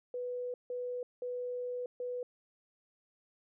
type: tone bursts at uneven times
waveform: sine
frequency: 493.9 Hz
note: B4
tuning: in tune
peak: -35 dBFS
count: 4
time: 0.14-0.54 / 0.7-1.03 / 1.22-1.86 / 2-2.23 s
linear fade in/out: 2 ms
effects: none